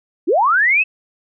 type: linear sweep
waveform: sine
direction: up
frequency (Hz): 271.9 to 2663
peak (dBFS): -11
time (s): 0.27-0.84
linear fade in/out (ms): 20
effects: none